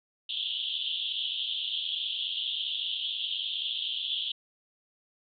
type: band-pass noise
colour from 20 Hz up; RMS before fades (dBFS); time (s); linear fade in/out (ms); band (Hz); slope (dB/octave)
pink; -33; 0.29-4.32; 5; 3000 to 3600; 96
effects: none